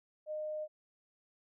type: tone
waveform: sine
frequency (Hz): 613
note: D#5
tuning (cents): -26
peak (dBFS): -36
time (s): 0.26-0.68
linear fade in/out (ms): 50
effects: none